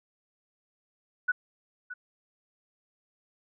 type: tone with echo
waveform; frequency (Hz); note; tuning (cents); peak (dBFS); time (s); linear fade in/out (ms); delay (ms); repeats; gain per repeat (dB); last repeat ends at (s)
sine; 1480; F#6; 0; -22; 1.28-1.32; 10; 620; 1; -14; 1.94
effects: none